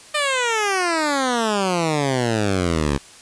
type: exponential sweep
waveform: 10% pulse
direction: down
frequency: 610 to 68.2 Hz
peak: -10 dBFS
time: 0.14-2.98 s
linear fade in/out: 10 ms
effects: white hiss -44 dBFS RMS until 3.21 s + resampled to 22050 Hz